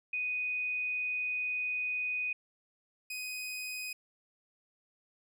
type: tone pair in turn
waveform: sine / sawtooth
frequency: 2489 / 2503 Hz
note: D#7 / D#7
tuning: 0 / +10 cents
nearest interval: unison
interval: 10 cents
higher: second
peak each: -31 / -34 dBFS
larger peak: first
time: 0.13-2.33 / 3.1-3.93 s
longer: first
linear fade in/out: 5 ms
effects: none